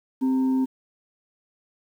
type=tone with frequency modulation; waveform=sine; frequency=261.6 Hz; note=C4; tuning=in tune; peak=-19 dBFS; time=0.21-0.66 s; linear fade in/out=20 ms; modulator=658 Hz; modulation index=0.24; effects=9-bit